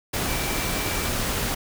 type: tone in noise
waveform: sine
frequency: 2330 Hz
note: D7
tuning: 14 cents flat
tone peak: -35 dBFS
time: 0.28-1.1 s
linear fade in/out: 10 ms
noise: pink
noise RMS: -26 dBFS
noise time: 0.13-1.55 s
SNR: -12 dB
effects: none